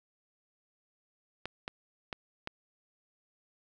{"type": "clicks", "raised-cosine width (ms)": 0.3, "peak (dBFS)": -20, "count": 4, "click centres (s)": [1.456, 1.679, 2.128, 2.474], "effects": []}